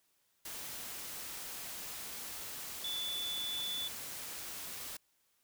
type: tone in noise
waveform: sine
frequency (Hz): 3471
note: A7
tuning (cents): -24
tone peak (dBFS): -36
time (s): 2.84-3.88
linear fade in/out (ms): 5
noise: white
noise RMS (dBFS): -44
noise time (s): 0.45-4.97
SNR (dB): +5
effects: white hiss -75 dBFS RMS until 5.43 s